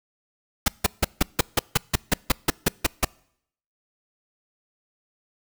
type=noise bursts; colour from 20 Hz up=pink; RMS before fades=-18 dBFS; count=14; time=0.66-3.048 s; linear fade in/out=5 ms; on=22 ms; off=160 ms; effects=noise-tail reverb RT60 0.7 s tail -26 dB re dry